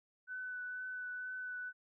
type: tone with vibrato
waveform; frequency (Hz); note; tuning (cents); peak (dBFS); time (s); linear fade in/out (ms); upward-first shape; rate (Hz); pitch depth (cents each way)
sine; 1498; F#6; +21; -40; 0.27-1.73; 50; triangle; 2.1; 16
effects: none